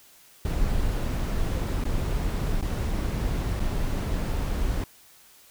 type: noise with dropouts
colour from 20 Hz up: brown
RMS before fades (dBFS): -26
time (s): 0.45-4.84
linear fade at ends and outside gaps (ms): 2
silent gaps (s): 1.84-1.852 / 2.612-2.625 / 3.596-3.601
effects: white hiss -54 dBFS RMS until 5.5 s